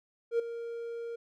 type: tone with ADSR envelope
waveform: triangle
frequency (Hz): 466.3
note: A#4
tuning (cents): +1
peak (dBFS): -20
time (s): 0.31-1.16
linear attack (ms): 83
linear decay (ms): 7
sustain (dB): -14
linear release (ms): 9
effects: tanh soft clip ceiling -18 dBFS